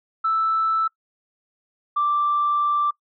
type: tone pair in turn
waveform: sine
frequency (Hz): 1318.5 / 1174.6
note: E6 / D6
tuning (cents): 0 / 0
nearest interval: major second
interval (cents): 200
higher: first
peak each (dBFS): -17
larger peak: neither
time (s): 0.24-0.88 / 1.96-2.91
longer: second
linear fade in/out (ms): 10
effects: noise-tail reverb RT60 0.1 s tail -23 dB re dry + tanh soft clip ceiling -13 dBFS